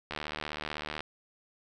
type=click train; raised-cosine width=0.3 ms; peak=-19 dBFS; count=69; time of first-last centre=0.11-1.006 s; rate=75.9 Hz; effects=none

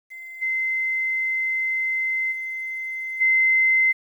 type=tone with level steps; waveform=sine; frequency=2067 Hz; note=C7; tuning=22 cents flat; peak=-35 / -21 / -27 / -15 dBFS; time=0.1-3.93 s; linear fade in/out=20 ms; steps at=0.41 / 2.31 / 3.2 s; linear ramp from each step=20 ms; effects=9-bit

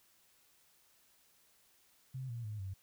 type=tone with pitch steps; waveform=sine; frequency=130.81 / 117.89 / 106.25 / 95.76 Hz; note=C3 / A#2 / G#2 / G2; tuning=0 / +20 / +40 / -40 cents; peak=-39 dBFS; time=2.14-2.74 s; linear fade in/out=10 ms; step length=150 ms; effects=white hiss -69 dBFS RMS until 2.82 s

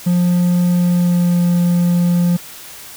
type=tone with pitch glide; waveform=triangle; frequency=176.7 to 174.67 Hz; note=F3 to F3; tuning=+21 to +1 cents; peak=-9 dBFS; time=0.06-2.37 s; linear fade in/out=10 ms; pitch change=-20 cents; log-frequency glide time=0.71-1.43 s; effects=white hiss -35 dBFS RMS until 2.96 s

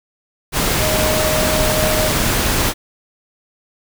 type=tone in noise; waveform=sine; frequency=621 Hz; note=D#5; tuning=3 cents flat; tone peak=-19 dBFS; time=0.78-2.12 s; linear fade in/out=50 ms; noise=pink; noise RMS=-17 dBFS; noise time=0.52-2.74 s; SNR=-5 dB; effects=none

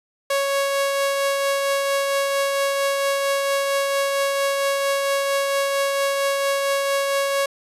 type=tone with tremolo; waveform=sawtooth; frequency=554.4 Hz; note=C#5; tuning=in tune; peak=-14 dBFS; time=0.3-7.46 s; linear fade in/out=5 ms; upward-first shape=triangle; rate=4.4 Hz; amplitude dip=30%; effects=resampled to 32000 Hz

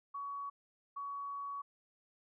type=tone bursts at uneven times; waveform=sine; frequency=1125 Hz; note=C#6; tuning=25 cents sharp; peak=-39 dBFS; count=2; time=0.14-0.5 / 0.96-1.62 s; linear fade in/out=10 ms; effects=none

